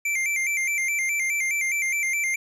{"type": "tone with vibrato", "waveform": "square", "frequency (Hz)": 2217, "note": "C#7", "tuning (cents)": 0, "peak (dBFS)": -23, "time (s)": [0.05, 2.36], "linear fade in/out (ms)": 5, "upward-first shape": "square", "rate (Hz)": 4.8, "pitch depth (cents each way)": 88, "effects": ["low-pass 11000 Hz 12 dB/octave", "10-bit"]}